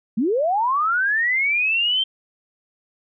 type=linear sweep; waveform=sine; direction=up; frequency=194.8 to 3155 Hz; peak=-17 dBFS; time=0.17-2.04 s; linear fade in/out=10 ms; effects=none